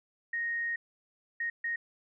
sine tone bursts at uneven times, 1864.7 Hz, A#6, in tune, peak -30 dBFS, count 3, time 0.33-0.76 / 1.4-1.5 / 1.64-1.76 s, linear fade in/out 5 ms, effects none

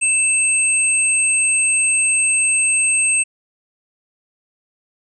sine tone pair together, 2637 / 8372 Hz, E7 / C9, 0 / 0 cents, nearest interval octave + minor sixth, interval 2000 cents, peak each -18 / -15 dBFS, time 0.01-3.24 s, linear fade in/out 20 ms, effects none

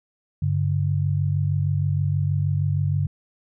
sine tone pair together, 98 / 144.35 Hz, G2 / D3, 0 / -30 cents, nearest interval perfect fifth, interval 670 cents, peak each -22 dBFS, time 0.42-3.07 s, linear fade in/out 5 ms, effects none

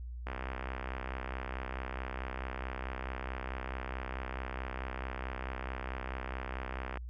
click train, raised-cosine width 0.5 ms, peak -23 dBFS, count 434, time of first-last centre 0.27-6.973 s, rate 64.6 Hz, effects added 60 Hz sine -39 dBFS peak until 7.09 s + MP3 96 kbps

